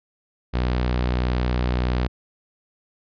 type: tone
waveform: sawtooth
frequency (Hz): 61.6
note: B1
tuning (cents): -4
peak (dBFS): -16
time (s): 0.53-2.08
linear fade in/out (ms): 20
effects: resampled to 11025 Hz